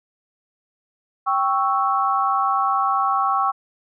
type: chord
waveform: sine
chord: C# diminished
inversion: second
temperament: equal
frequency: 784 / 1108.7 / 1318.5 Hz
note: G5 / C#6 / E6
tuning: 0 / 0 / 0 cents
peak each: -22 / -20 / -23 dBFS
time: 1.26-3.52 s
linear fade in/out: 20 ms
effects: none